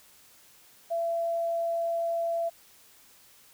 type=tone; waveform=sine; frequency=673 Hz; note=E5; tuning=36 cents sharp; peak=-26 dBFS; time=0.9-2.5 s; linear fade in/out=20 ms; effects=white hiss -57 dBFS RMS until 3.53 s